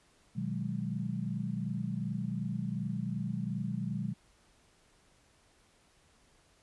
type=chord; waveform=sine; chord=G# minor seventh; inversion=first; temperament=equal; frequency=123.47 / 155.56 / 185 / 207.7 Hz; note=B2 / D#3 / F#3 / G#3; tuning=0 / 0 / 0 / 0 cents; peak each=-38 / -39 / -37 / -38 dBFS; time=0.35-4.14 s; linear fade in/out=20 ms; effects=pink hiss -66 dBFS RMS until 6.62 s + resampled to 24000 Hz